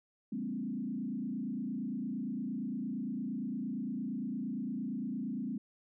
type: tone with frequency modulation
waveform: sine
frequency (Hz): 233.1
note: A#3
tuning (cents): 0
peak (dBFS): -34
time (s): 0.32-5.58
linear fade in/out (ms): 5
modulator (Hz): 28.7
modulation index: 1.6
effects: none